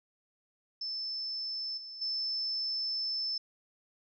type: tone with level steps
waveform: sine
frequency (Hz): 5274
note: E8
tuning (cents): 0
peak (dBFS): -34 / -42 / -31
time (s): 0.81-3.38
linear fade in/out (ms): 5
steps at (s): 1.77 / 2.01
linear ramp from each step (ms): 10
effects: none